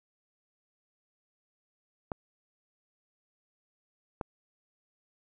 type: clicks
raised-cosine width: 1 ms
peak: -19 dBFS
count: 2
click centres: 2.118 / 4.212 s
effects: none